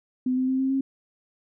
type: tone with pitch steps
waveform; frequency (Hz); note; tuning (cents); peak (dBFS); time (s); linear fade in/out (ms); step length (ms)
sine; 254.6 / 258.2 / 261.8 / 265.4 / 269.1; C4 / C4 / C4 / C4 / C4; -47 / -23 / +1 / +25 / +49; -21; 0.26-0.81; 5; 110
effects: none